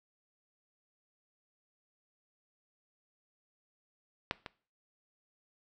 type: clicks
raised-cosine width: 0.3 ms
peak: -14 / -24 dBFS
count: 2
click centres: 4.311 / 4.462 s
effects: noise-tail reverb RT60 0.4 s tail -20 dB re dry